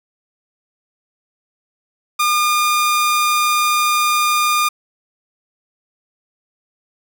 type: tone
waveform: sawtooth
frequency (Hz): 1211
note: D#6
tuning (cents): -47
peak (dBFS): -10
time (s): 2.19-4.69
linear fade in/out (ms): 10
effects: none